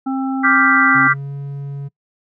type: harmonic tone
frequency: 266.2 Hz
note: C4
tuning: 30 cents sharp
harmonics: 1 / 3 / 5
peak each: -18 / -26 / -31 dBFS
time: 0.06-1.08 s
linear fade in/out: 10 ms
type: chord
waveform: sine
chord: G dominant seventh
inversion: second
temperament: equal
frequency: 1174.7 / 1396.9 / 1568 / 1975.5 Hz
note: D6 / F6 / G6 / B6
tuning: 0 / 0 / 0 / 0 cents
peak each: -16 dBFS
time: 0.43-1.14 s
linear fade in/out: 20 ms
type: tone with pitch glide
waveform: triangle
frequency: 138.59 to 140.44 Hz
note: C#3 to C#3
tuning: 0 to +23 cents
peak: -22 dBFS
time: 0.94-1.89 s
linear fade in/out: 20 ms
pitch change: +23 cents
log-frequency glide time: 1.14-1.33 s
effects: noise-tail reverb RT60 0.1 s tail -24 dB re dry